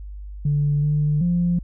sine tone with pitch steps, 145.7 / 149 / 174.2 Hz, D3 / D3 / F3, -13 / +25 / -4 cents, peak -16 dBFS, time 0.45-1.59 s, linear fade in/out 5 ms, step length 380 ms, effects tanh soft clip ceiling -12 dBFS + added 50 Hz sine -32 dBFS peak until 1.63 s

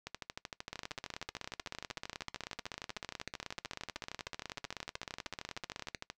two click trains, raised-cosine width 0.2 ms, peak -22 / -23 dBFS, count 85 / 80, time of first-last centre 0.73-5.947 / 0.07-6.101 s, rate 16.1 / 13.1 Hz, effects noise-tail reverb RT60 0.1 s tail -21 dB re dry

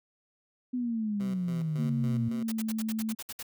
sine exponential sweep, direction down, 254.1 to 116.54 Hz, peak -28 dBFS, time 0.73-2.29 s, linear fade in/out 10 ms
15% pulse tone with tremolo, 127.4 Hz, C3, 46 cents flat, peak -35 dBFS, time 1.2-2.43 s, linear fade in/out 2 ms, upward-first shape square, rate 3.6 Hz, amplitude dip 70%
sine tone with pitch glide, 230 to 220.5 Hz, A#3 to A3, -23 to +4 cents, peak -29 dBFS, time 1.78-3.15 s, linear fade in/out 20 ms, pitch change -73 cents, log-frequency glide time 2.34-2.62 s
white noise bursts, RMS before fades -39 dBFS, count 10, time 2.48-3.428 s, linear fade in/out 5 ms, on 39 ms, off 62 ms
effects none

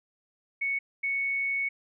sine tone bursts at uneven times, 2217 Hz, C#7, in tune, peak -26 dBFS, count 2, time 0.61-0.79 / 1.03-1.69 s, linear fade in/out 10 ms, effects none

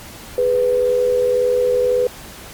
sine tone pair together, 414.5 / 496.4 Hz, G#4 / B4, -3 / +9 cents, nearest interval minor third, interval 312 cents, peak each -22 / -14 dBFS, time 0.38-2.07 s, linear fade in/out 2 ms, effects pink hiss -37 dBFS RMS until 2.53 s + Opus 48 kbps

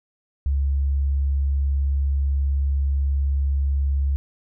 sine tone, 69.3 Hz, C#2, in tune, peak -18 dBFS, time 0.46-4.16 s, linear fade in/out 0 ms, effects none

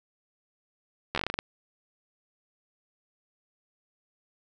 slowing click train, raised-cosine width 0.3 ms, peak -12 dBFS, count 10, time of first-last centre 1.15-1.389 s, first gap 12 ms, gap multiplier 1.19, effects none

